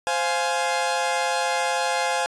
sawtooth chord, F minor, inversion second, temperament equal with one note detuned, 523.3 / 698.5 / 836.9 Hz, C5 / F5 / Ab5, 0 / 0 / +13 cents, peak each -23 / -23 / -21 dBFS, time 0.07-2.26 s, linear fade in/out 0 ms, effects resampled to 22050 Hz

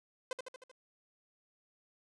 sawtooth tone with echo, 513 Hz, C5, 34 cents flat, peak -31 dBFS, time 0.31-0.33 s, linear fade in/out 2 ms, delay 77 ms, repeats 5, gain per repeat -4 dB, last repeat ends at 0.715 s, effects resampled to 22050 Hz + 12-bit

